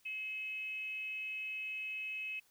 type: tone with frequency modulation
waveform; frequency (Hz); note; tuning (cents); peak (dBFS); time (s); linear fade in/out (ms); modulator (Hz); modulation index
sine; 2565; E7; -48; -38; 0.05-2.4; 10; 443; 0.33
effects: white hiss -70 dBFS RMS until 2.5 s